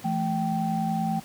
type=tone cluster; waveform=sine; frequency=169.1 / 219.3 / 777 Hz; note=E3 / A3 / G5; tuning=+44 / -6 / -16 cents; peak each=-28 dBFS; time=0.04-1.2 s; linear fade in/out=10 ms; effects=pink hiss -46 dBFS RMS until 1.24 s + high-pass 80 Hz 12 dB/octave